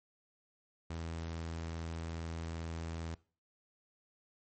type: tone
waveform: sawtooth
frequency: 82.41 Hz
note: E2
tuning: in tune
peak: -35 dBFS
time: 0.9-3.15 s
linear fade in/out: 5 ms
effects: noise-tail reverb RT60 0.4 s tail -21 dB re dry + MP3 32 kbps